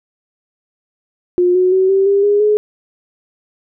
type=tone with pitch steps; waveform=sine; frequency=356.9 / 366.9 / 377.2 / 387.9 / 398.8 / 410 / 421.5 Hz; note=F4 / F#4 / F#4 / G4 / G4 / G#4 / G#4; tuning=+38 / -15 / +33 / -18 / +30 / -22 / +26 cents; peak=-9 dBFS; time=1.38-2.57 s; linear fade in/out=0 ms; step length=170 ms; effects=none